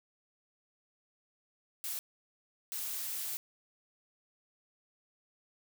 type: noise bursts at uneven times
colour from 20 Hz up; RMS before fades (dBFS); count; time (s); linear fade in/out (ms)
blue; -38; 2; 1.84-1.99 / 2.72-3.37; 0
effects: none